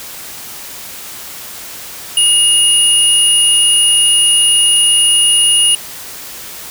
sine tone pair together, 2864 / 9698 Hz, F7 / D#9, +43 / -45 cents, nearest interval octave + major sixth, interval 2112 cents, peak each -10 dBFS, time 2.17-5.75 s, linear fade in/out 2 ms, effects white hiss -29 dBFS RMS until 6.7 s

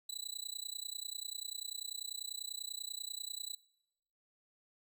25% pulse tone with amplitude modulation, 3960 Hz, B7, 4 cents sharp, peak -33 dBFS, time 0.09-3.55 s, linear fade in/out 5 ms, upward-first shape sine, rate 30.2 Hz, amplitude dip 100%, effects noise-tail reverb RT60 0.8 s tail -20 dB re dry

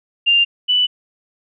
sine tone pair in turn, 2794 / 2976 Hz, F7 / F#7, 0 / +9 cents, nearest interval minor second, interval 109 cents, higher second, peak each -10 / -12 dBFS, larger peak first, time 0.26-0.45 / 0.68-0.87 s, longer neither, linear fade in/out 20 ms, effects none

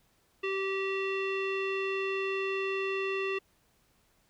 square tone with low-pass filter, 387.5 Hz, G4, 20 cents flat, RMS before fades -32 dBFS, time 0.43-3.39 s, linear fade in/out 10 ms, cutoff 2700 Hz, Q 4.1, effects pink hiss -69 dBFS RMS until 4.29 s

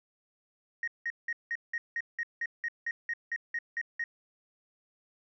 sine tone bursts, 1870 Hz, A#6, 5 cents sharp, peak -29 dBFS, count 15, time 0.83-4.04 s, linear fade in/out 2 ms, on 46 ms, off 180 ms, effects tanh soft clip ceiling -25 dBFS

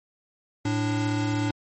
square tone pair together, 110 / 293.7 Hz, A2 / D4, 0 / 0 cents, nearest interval octave + perfect fourth, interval 1700 cents, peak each -27 dBFS, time 0.65-1.51 s, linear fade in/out 5 ms, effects MP3 32 kbps

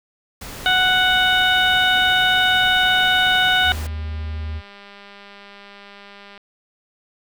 pink noise, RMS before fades -34 dBFS, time 0.41-3.87 s, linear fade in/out 5 ms
harmonic tone, 740 Hz, F#5, in tune, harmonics 1 / 2 / 3 / 4 / 5, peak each -21 / -17 / -26 / -21 / -21 dBFS, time 0.66-3.72 s, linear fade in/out 0 ms
click train, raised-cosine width 0.3 ms, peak -26 dBFS, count 714, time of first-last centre 2.83-6.377 s, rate 201 Hz
triangle tone, 77.6 Hz, D#2, 4 cents flat, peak -22 dBFS, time 3.63-4.62 s, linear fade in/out 50 ms
effects none

